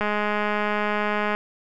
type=click train; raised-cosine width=0.5 ms; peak=-10 dBFS; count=281; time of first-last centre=0.01-1.35 s; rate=209 Hz; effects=none